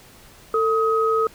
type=tone pair together; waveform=sine; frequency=446.9 / 1264 Hz; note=A4 / D#6; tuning=+27 / +27 cents; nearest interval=octave + tritone; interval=1800 cents; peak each=-19 / -20 dBFS; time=0.54-1.27 s; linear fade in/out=2 ms; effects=pink hiss -48 dBFS RMS until 1.34 s